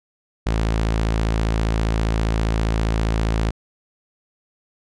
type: tone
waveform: sawtooth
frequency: 55 Hz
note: A1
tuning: in tune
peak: -14 dBFS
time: 0.46-3.51 s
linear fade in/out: 10 ms
effects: low-pass 7000 Hz 12 dB/octave